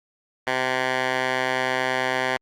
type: tone with band-pass filter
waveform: 10% pulse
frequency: 129 Hz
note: C3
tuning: 24 cents flat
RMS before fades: -24 dBFS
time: 0.47-2.37 s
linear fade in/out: 2 ms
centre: 1600 Hz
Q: 1.1
effects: Opus 48 kbps